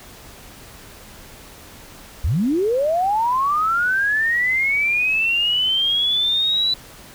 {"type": "linear sweep", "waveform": "sine", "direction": "up", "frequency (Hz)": [56.1, 3982], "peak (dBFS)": -16, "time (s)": [2.24, 6.74], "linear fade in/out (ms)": 5, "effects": ["pink hiss -42 dBFS RMS until 7.14 s"]}